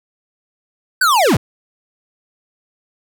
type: linear sweep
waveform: square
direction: down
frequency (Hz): 1568 to 67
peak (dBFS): -11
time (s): 1.01-1.37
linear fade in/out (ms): 5
effects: none